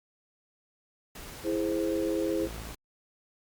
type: noise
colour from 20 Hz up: pink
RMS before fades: -44 dBFS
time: 1.15-2.75 s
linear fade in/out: 5 ms
type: chord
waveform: sine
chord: E augmented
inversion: none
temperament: equal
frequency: 329.6 / 415.3 / 523.3 Hz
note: E4 / G#4 / B#4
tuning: 0 / 0 / 0 cents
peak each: -29 / -32 / -32 dBFS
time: 1.43-2.49 s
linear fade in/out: 50 ms
type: tone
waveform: sawtooth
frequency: 55 Hz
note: A1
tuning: in tune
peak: -35 dBFS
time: 2.39-2.74 s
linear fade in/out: 50 ms
effects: Opus 48 kbps